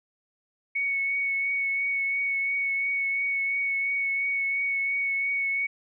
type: tone with vibrato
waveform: sine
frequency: 2220 Hz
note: C#7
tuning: 2 cents sharp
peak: -24 dBFS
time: 0.75-5.67 s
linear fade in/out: 10 ms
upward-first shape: triangle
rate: 2.9 Hz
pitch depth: 18 cents each way
effects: none